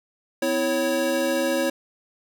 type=tone cluster; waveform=square; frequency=254 / 327.9 / 551 Hz; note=B3 / E4 / C#5; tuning=+49 / -9 / -11 cents; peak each=-29 / -27 / -24 dBFS; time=0.42-1.7 s; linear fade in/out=5 ms; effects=none